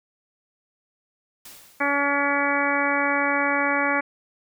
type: noise with exponential decay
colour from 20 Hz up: white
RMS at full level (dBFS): -41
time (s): 1.45-2.33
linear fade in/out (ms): 5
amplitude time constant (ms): 190
type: harmonic tone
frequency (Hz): 283.6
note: C#4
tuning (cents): +40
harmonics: 1 / 2 / 3 / 4 / 5 / 6 / 7 / 8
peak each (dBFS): -28 / -28 / -28 / -28 / -28 / -28 / -28 / -28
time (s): 1.8-4.01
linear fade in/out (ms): 10
effects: none